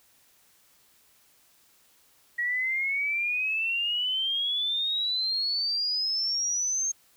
sine exponential sweep, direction up, 1906 to 6450 Hz, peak -25 dBFS, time 2.38-6.92 s, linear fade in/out 10 ms, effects white hiss -62 dBFS RMS until 7.16 s

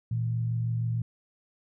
sine tone pair together, 116.24 / 162.6 Hz, A#2 / E3, -4 / -23 cents, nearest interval tritone, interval 581 cents, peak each -26 / -36 dBFS, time 0.11-1.02 s, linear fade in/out 5 ms, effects none

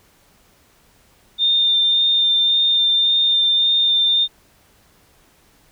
sine tone with vibrato, 3614 Hz, A7, 46 cents sharp, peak -13 dBFS, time 1.38-4.28 s, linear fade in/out 50 ms, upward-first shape sine, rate 1.8 Hz, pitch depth 12 cents each way, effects pink hiss -55 dBFS RMS until 5.71 s

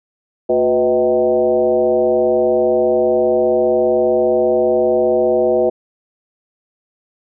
sine tone with frequency modulation, 497.8 Hz, B4, 14 cents sharp, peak -11 dBFS, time 0.49-5.7 s, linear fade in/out 10 ms, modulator 135 Hz, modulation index 1.3, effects none

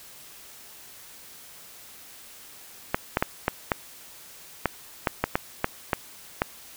clicks, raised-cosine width 0.5 ms, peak -6 dBFS, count 12, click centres 2.945 / 3.171 / 3.225 / 3.481 / 3.718 / 4.657 / 5.072 / 5.24 / 5.355 / 5.644 / 5.932 / 6.419 s, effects white hiss -47 dBFS RMS until 6.76 s

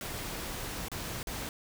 pink noise with dropouts, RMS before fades -38 dBFS, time 0.01-1.49 s, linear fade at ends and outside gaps 1 ms, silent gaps 0.884-0.916 / 1.23-1.271 s, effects none

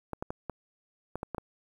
clicks, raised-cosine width 1 ms, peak -20 dBFS, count 8, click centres 0.133 / 0.225 / 0.305 / 0.497 / 1.156 / 1.231 / 1.347 / 1.382 s, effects 9-bit

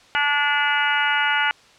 harmonic tone, 290 Hz, D4, 22 cents flat, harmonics 3 / 4 / 5 / 6 / 7 / 8 / 9 / 10, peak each -24 / -32 / -21 / -29 / -26 / -29 / -32 / -26 dBFS, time 0.15-1.51 s, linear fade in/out 0 ms, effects white hiss -51 dBFS RMS until 1.78 s + low-pass 5000 Hz 12 dB/octave

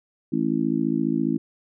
harmonic tone, 54.7 Hz, A1, 9 cents flat, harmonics 3 / 4 / 5 / 6, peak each -29 / -26 / -24 / -26 dBFS, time 0.32-1.38 s, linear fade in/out 10 ms, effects none

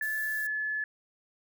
sine tone with pitch glide, 1735 to 1721 Hz, A6 to A6, -25 to -39 cents, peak -29 dBFS, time 0.01-0.84 s, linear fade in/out 2 ms, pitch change -14 cents, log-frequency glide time 0.28-0.48 s
violet noise, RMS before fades -43 dBFS, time 0.02-0.47 s, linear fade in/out 5 ms
effects none

